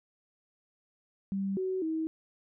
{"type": "tone with pitch steps", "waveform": "sine", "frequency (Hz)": [195.3, 375.2, 319.4], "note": ["G3", "F#4", "D#4"], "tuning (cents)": [-6, 24, 45], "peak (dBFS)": -29, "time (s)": [1.32, 2.07], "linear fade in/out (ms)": 0, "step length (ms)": 250, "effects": []}